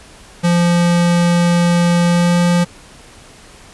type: tone with pitch glide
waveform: square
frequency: 173.2 to 174.51 Hz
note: F3 to F3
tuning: -14 to -1 cents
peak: -11 dBFS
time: 0.43-2.65 s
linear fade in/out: 20 ms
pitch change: +13 cents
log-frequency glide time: 2.06-2.38 s
effects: pink hiss -41 dBFS RMS until 3.73 s + resampled to 24000 Hz